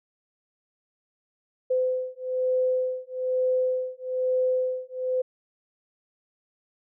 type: beating tone pair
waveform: sine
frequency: 510 / 511.1 Hz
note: C5 / C5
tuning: -44 / -41 cents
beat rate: 1.1 Hz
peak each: -26 dBFS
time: 1.7-5.22 s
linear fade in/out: 10 ms
effects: none